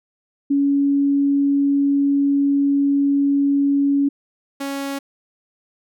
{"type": "tone pair in turn", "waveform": ["sine", "sawtooth"], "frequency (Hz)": [280.9, 277], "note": ["C#4", "C#4"], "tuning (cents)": [23, -1], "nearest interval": "unison", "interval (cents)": 24, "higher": "first", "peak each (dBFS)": [-14, -20], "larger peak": "first", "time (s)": [[0.5, 4.09], [4.6, 4.99]], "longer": "first", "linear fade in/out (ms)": 10, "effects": []}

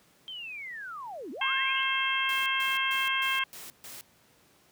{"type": "linear two-way sweep", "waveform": "sine", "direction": "down then up", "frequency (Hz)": [3185, 230, 3185], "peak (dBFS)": -37, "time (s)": [0.28, 1.83], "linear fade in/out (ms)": 0, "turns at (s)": 1.31}
{"type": "harmonic tone", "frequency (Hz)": 533, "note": "C5", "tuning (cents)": 32, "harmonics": [2, 3, 4, 5, 6], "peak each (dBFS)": [-32, -32, -32, -32, -32], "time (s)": [1.41, 3.44], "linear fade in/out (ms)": 5}
{"type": "noise bursts", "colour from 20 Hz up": "white", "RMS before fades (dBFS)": -44, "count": 6, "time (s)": [2.29, 4.01], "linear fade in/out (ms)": 0, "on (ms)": 170, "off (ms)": 140}
{"effects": ["pink hiss -62 dBFS RMS until 4.71 s", "high-pass 100 Hz 12 dB/octave"]}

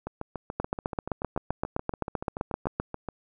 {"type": "two click trains", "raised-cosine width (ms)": 1, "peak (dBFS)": [-13, -19], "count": [18, 22], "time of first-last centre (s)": [[0.6, 2.799], [0.07, 3.087]], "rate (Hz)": [7.73, 6.96], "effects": []}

